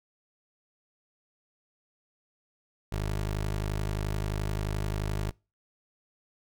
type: tone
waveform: 20% pulse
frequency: 51.5 Hz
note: G#1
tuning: 14 cents flat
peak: -24 dBFS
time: 2.92-5.31 s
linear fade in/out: 5 ms
effects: noise-tail reverb RT60 0.3 s tail -26 dB re dry

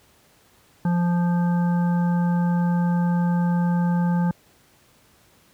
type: harmonic tone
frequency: 174.2 Hz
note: F3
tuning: 4 cents flat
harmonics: 1 / 3 / 5 / 7 / 9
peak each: -18 / -36 / -31 / -42 / -39 dBFS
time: 0.85-4.31 s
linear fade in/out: 2 ms
effects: pink hiss -57 dBFS RMS until 5.53 s + high-pass 60 Hz 12 dB/octave

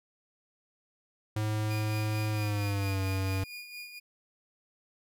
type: tone with pitch glide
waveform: square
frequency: 107.4 to 95.68 Hz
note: A2 to G2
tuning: -41 to -41 cents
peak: -29 dBFS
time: 1.36-3.44 s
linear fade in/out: 5 ms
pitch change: -200 cents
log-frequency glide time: 2.31-3.02 s
type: tone with tremolo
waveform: 30% pulse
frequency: 2438 Hz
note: D#7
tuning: 36 cents flat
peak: -37 dBFS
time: 1.69-4 s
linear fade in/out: 20 ms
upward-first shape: sine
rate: 4.4 Hz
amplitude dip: 55%
effects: none

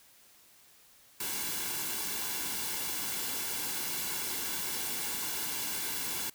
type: noise with comb filter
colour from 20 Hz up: white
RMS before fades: -35 dBFS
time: 1.2-6.3 s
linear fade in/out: 5 ms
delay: 1.6 ms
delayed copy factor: -0.55
effects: white hiss -60 dBFS RMS until 6.34 s

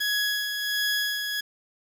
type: tone with tremolo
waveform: 20% pulse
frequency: 1674 Hz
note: G#6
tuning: 13 cents sharp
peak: -18 dBFS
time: 0-1.41 s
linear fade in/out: 10 ms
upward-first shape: sine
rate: 1.4 Hz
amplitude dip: 45%
effects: 8-bit

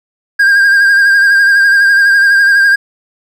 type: tone with vibrato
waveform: triangle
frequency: 1606 Hz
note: G6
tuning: 41 cents sharp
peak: -3 dBFS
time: 0.39-2.76 s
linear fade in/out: 10 ms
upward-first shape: sine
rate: 12 Hz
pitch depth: 37 cents each way
effects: none

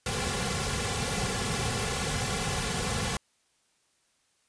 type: noise with comb filter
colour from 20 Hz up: pink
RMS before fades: -30 dBFS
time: 0.06-3.17 s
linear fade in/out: 2 ms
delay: 3.2 ms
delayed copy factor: -1
effects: white hiss -70 dBFS RMS until 4.48 s + resampled to 22050 Hz

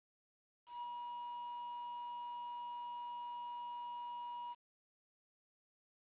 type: tone with ADSR envelope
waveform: triangle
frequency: 962 Hz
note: B5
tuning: 46 cents flat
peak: -39 dBFS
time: 0.66-4.55 s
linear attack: 160 ms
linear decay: 24 ms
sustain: -2 dB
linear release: 32 ms
effects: resampled to 8000 Hz + 11-bit

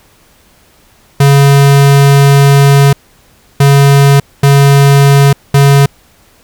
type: tone bursts at uneven times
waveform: square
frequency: 140 Hz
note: C#3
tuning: 18 cents sharp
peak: -3 dBFS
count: 4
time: 1.2-2.93 / 3.6-4.2 / 4.43-5.33 / 5.54-5.86 s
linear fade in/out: 5 ms
effects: pink hiss -46 dBFS RMS until 6.43 s

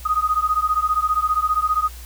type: beating tone pair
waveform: sine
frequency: 1240 / 1255 Hz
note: D#6 / D#6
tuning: -6 / +15 cents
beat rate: 15 Hz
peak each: -20 dBFS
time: 0.05-1.89 s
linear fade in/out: 10 ms
effects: added 60 Hz sine -35 dBFS peak until 2.05 s + white hiss -43 dBFS RMS until 2.05 s

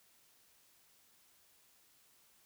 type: silence
effects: white hiss -68 dBFS RMS until 2.45 s

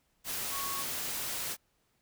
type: tone in noise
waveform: sine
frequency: 1108.7 Hz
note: C#6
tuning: in tune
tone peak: -38 dBFS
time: 0.5-0.85 s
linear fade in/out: 50 ms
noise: white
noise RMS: -36 dBFS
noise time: 0.24-1.57 s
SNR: -5 dB
effects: pink hiss -74 dBFS RMS until 2.01 s

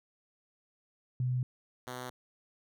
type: tone pair in turn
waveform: sine / 5% pulse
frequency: 125.9 / 125.9 Hz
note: B2 / B2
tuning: +34 / +34 cents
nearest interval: unison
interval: 0 cents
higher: neither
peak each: -28 dBFS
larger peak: neither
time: 1.2-1.43 / 1.87-2.1 s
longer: neither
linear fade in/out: 2 ms
effects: none

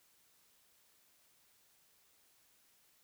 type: silence
effects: white hiss -70 dBFS RMS until 3.03 s

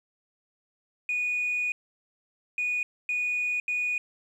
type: tone bursts at uneven times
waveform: sine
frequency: 2464 Hz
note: D#7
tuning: 17 cents flat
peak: -24 dBFS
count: 4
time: 1.09-1.72 / 2.58-2.83 / 3.09-3.6 / 3.68-3.98 s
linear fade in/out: 2 ms
effects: tanh soft clip ceiling -22 dBFS + 10-bit

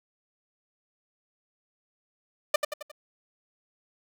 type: tone with echo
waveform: sawtooth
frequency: 598 Hz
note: D5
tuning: 31 cents sharp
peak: -14 dBFS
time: 2.54-2.56 s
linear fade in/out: 5 ms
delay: 89 ms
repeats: 4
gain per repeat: -6 dB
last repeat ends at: 2.916 s
effects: none

